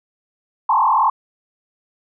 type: tone with frequency modulation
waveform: sine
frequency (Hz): 973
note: B5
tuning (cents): -26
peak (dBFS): -12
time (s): 0.69-1.1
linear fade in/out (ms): 5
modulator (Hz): 41.8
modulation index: 3.3
effects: none